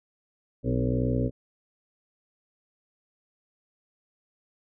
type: harmonic tone with a mistuned harmonic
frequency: 61.74 Hz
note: B1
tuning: in tune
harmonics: 1 / 2 / 3 / 4 / 5 / 6 / 7 / 8 / 9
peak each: -31 / -27 / -36 / -29 / -35 / -41 / -34 / -35 / -36 dBFS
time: 0.63-1.31 s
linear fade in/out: 50 ms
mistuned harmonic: 4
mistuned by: +52 cents
effects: none